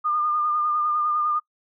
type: tone with vibrato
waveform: sine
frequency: 1212 Hz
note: D#6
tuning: 46 cents flat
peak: -20 dBFS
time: 0.04-1.4 s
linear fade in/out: 20 ms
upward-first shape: sine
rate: 9.9 Hz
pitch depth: 28 cents each way
effects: noise-tail reverb RT60 0.1 s tail -21 dB re dry